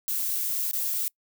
violet noise with dropouts, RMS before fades -28 dBFS, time 0.08-1.08 s, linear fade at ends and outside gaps 0 ms, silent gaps 0.712-0.733 s, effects noise-tail reverb RT60 0.1 s tail -26 dB re dry

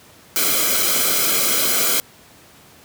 white noise with comb filter, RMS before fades -18 dBFS, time 0.36-2 s, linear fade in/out 0 ms, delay 1.1 ms, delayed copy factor -0.75, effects pink hiss -47 dBFS RMS until 2.84 s + high-pass 100 Hz 12 dB/octave

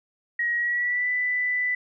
sine tone with pitch glide, 1896 to 1988 Hz, A#6 to B6, +29 to +11 cents, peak -22 dBFS, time 0.39-1.75 s, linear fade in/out 5 ms, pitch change +82 cents, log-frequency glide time 0.56-1.09 s, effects none

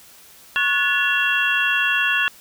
sine tone cluster, 1101 / 1464 / 1721 / 2732 / 3300 Hz, C#6 / F#6 / A6 / F7 / G#7, -12 / -19 / -39 / -39 / -12 cents, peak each -28 / -23 / -21 / -21 / -27 dBFS, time 0.56-2.28 s, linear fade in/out 0 ms, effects white hiss -47 dBFS RMS until 2.4 s

